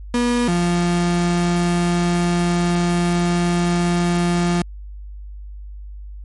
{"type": "tone pair in turn", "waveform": "35% pulse", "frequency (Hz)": [241.5, 174.14], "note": ["B3", "F3"], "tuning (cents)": [-39, -5], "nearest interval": "tritone", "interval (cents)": 566, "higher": "first", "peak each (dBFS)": -14, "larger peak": "neither", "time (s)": [[0.14, 0.48], [0.48, 4.62]], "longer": "second", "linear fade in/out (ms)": 2, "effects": ["added 50 Hz sine -31 dBFS peak until 6.24 s", "MP3 48 kbps"]}